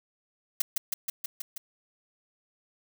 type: noise with echo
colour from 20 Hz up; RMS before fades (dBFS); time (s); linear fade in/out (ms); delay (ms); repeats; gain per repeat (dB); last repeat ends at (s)
blue; -25; 0.6-0.62; 5; 160; 6; -2; 1.58
effects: none